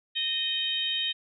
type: harmonic tone with a mistuned harmonic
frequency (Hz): 622.3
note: D#5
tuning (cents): 0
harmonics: 3 / 4 / 5 / 6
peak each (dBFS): -38 / -38 / -29 / -30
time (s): 0.15-1.13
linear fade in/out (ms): 20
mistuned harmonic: 3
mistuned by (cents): -25
effects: none